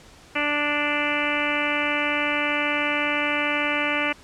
harmonic tone, 293.7 Hz, D4, in tune, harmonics 1 / 2 / 3 / 4 / 5 / 6 / 7 / 8 / 9 / 10, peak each -30 / -30 / -33 / -31 / -31 / -32 / -29 / -28 / -30 / -34 dBFS, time 0.35-4.13 s, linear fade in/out 10 ms, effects pink hiss -49 dBFS RMS until 4.23 s + low-pass 8000 Hz 12 dB/octave

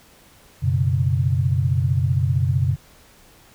sine chord, F# suspended fourth, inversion none, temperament just, 92.5 / 123.33 / 138.75 Hz, F#2 / B2 / C#3, 0 / -2 / +2 cents, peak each -21 dBFS, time 0.62-2.76 s, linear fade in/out 20 ms, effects pink hiss -51 dBFS RMS until 3.54 s

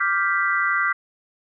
sine chord, G dominant seventh, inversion second, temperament equal, 1174.7 / 1396.9 / 1568 / 1975.5 Hz, D6 / F6 / G6 / B6, 0 / 0 / 0 / 0 cents, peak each -24 dBFS, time 0-0.93 s, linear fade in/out 10 ms, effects none

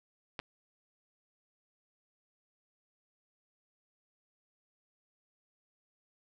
clicks, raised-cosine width 0.3 ms, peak -21 / -29 dBFS, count 2, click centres 0.392 / 0.399 s, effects none

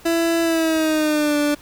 30% pulse tone with pitch glide, 333.3 to 293.5 Hz, E4 to D4, +19 to -1 cents, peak -14 dBFS, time 0.05-1.55 s, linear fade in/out 10 ms, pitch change -220 cents, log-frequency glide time 0.42-1.37 s, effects pink hiss -46 dBFS RMS until 1.61 s

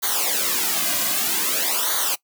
white noise with flanger, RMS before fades -22 dBFS, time 0.02-2.16 s, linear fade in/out 20 ms, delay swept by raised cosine 0.38 to 2.28 ms, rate 0.52 Hz, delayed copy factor -0.85, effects noise-tail reverb RT60 0.1 s tail -21 dB re dry + high-pass 200 Hz 12 dB/octave

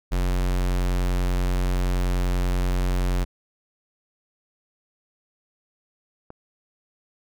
square tone, 45.21 Hz, F#1, 39 cents flat, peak -21 dBFS, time 0.11-3.25 s, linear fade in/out 20 ms
click, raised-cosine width 1 ms, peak -26 dBFS, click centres 6.304 s
effects none

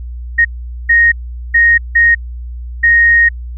sine tone bursts at uneven times, 1864.7 Hz, A#6, in tune, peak -5 dBFS, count 5, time 0.38-0.45 / 0.89-1.12 / 1.54-1.78 / 1.95-2.15 / 2.83-3.29 s, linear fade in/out 10 ms, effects added 60 Hz sine -22 dBFS peak until 3.57 s

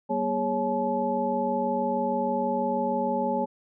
sine tone cluster, 192.9 / 239.2 / 411.9 / 552 / 860 Hz, G3 / A#3 / G#4 / C#5 / A5, -28 / +45 / -14 / -7 / -40 cents, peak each -34 / -30 / -33 / -29 / -28 dBFS, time 0.09-3.46 s, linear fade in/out 20 ms, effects none

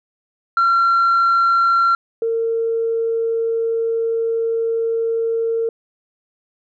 sine tone pair in turn, 1367 / 456.2 Hz, F6 / A#4, -37 / -37 cents, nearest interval octave + perfect fifth, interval 1900 cents, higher first, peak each -10 / -16 dBFS, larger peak first, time 0.57-1.95 / 2.22-5.69 s, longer second, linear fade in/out 2 ms, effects tanh soft clip ceiling -10 dBFS

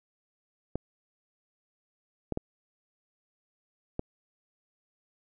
clicks, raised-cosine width 2 ms, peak -17 dBFS, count 4, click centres 0.756 / 2.323 / 2.374 / 3.994 s, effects none

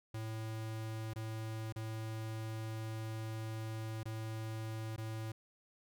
square tone with dropouts, 110.7 Hz, A2, 11 cents sharp, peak -40 dBFS, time 0.14-5.32 s, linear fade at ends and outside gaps 5 ms, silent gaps 1.135-1.159 / 1.725-1.76 / 4.032-4.055 / 4.963-4.979 s, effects none

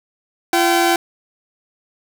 sawtooth tone pair together, 341.6 / 766.9 Hz, F4 / G5, -38 / -38 cents, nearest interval octave + major second, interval 1400 cents, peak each -12 dBFS, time 0.53-0.96 s, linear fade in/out 2 ms, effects none

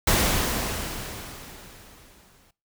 pink noise with exponential decay, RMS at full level -19 dBFS, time 0.07-2.51 s, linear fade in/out 5 ms, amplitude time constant 530 ms, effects noise-tail reverb RT60 0.3 s tail -20 dB re dry

